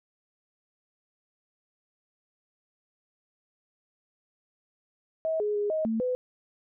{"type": "tone with pitch steps", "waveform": "sine", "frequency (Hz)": [641, 418.2, 412.6, 628, 223.6, 503], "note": ["E5", "G#4", "G#4", "D#5", "A3", "B4"], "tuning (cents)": [-49, 12, -11, 16, 28, 32], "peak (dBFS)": -25, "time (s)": [5.25, 6.15], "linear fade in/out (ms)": 0, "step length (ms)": 150, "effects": []}